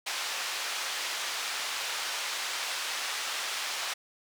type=band-pass noise; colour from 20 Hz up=white; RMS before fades=-34 dBFS; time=0.06-3.94 s; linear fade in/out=10 ms; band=750 to 4900 Hz; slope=12 dB/octave; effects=none